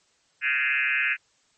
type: tone with frequency modulation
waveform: sine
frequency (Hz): 2093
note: C7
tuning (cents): 0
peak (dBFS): -21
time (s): 0.41-1.17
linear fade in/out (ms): 50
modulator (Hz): 136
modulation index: 4.2
effects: white hiss -65 dBFS RMS until 1.57 s + MP3 32 kbps